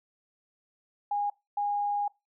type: tone bursts at uneven times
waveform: sine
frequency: 819 Hz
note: G#5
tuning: 24 cents flat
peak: -26 dBFS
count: 2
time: 1.11-1.3 / 1.57-2.08 s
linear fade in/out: 5 ms
effects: noise-tail reverb RT60 0.2 s tail -22 dB re dry